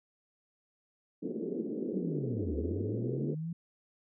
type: band-pass noise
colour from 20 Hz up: white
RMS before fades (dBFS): -36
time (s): 1.22-3.35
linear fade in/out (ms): 10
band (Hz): 190 to 440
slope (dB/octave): 48
type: linear two-way sweep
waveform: sine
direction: down then up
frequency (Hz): 196 to 71.6 to 171.4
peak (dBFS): -34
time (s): 1.93-3.53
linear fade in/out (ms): 5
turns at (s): 2.55
effects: none